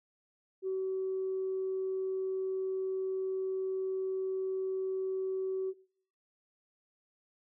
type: tone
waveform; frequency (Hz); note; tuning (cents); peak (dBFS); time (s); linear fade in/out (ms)
sine; 379.2; F#4; +43; -30; 0.62-5.74; 50
effects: noise-tail reverb RT60 0.6 s tail -23 dB re dry + tanh soft clip ceiling -26 dBFS